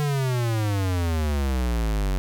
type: exponential sweep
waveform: square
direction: down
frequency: 150 to 46 Hz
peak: -22 dBFS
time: 0-2.18 s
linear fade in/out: 0 ms
effects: none